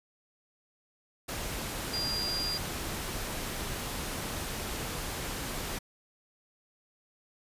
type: tone in noise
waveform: sine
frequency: 4800 Hz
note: D8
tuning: 37 cents sharp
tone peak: -31 dBFS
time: 1.93-2.58 s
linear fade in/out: 10 ms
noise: pink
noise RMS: -36 dBFS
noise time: 1.28-5.79 s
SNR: +2 dB
effects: resampled to 32000 Hz